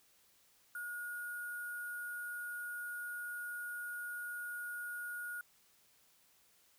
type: tone with sample-and-hold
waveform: sine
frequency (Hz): 1442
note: F#6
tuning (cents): -45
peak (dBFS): -40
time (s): 0.75-5.41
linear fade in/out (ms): 2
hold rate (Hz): 11025
effects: white hiss -69 dBFS RMS until 6.78 s